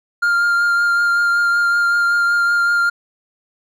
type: tone with vibrato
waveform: triangle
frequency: 1401 Hz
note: F6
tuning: 5 cents sharp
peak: -11 dBFS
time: 0.22-2.9 s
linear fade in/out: 10 ms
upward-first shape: triangle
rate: 5.3 Hz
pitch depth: 16 cents each way
effects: none